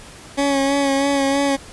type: tone with vibrato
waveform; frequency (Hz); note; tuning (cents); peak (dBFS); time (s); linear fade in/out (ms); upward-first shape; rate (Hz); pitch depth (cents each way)
20% pulse; 277.2; C#4; 0; -11; 0.37-1.57; 20; sine; 3.1; 29
effects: pink hiss -40 dBFS RMS until 1.72 s + resampled to 24000 Hz